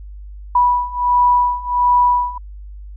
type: beating tone pair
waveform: sine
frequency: 980 / 981.4 Hz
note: B5 / B5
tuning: -14 / -11 cents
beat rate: 1.4 Hz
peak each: -16 / -14 dBFS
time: 0.55-2.38 s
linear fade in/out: 5 ms
effects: added 50 Hz sine -31 dBFS peak until 2.96 s